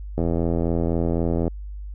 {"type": "click train", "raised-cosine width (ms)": 2, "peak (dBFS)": -10, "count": 110, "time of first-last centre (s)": [0.18, 1.479], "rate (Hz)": 83.9, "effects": ["added 50 Hz sine -31 dBFS peak until 1.94 s"]}